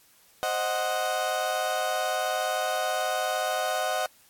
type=chord; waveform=30% pulse; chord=C diminished; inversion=none; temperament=equal; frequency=523.3 / 622.3 / 740 Hz; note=C5 / Eb5 / Gb5; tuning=0 / 0 / 0 cents; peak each=-31 / -27 / -26 dBFS; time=0.43-4.06 s; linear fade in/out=0 ms; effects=white hiss -59 dBFS RMS until 4.29 s + AAC 64 kbps